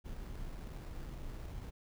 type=noise with sample-and-hold; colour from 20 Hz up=brown; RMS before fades=-44 dBFS; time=0.04-1.71 s; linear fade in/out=20 ms; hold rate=3150 Hz; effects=none